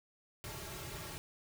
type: noise with comb filter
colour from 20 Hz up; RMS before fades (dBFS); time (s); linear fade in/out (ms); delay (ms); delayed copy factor
pink; -45; 0.44-1.18; 0; 4; -1
effects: none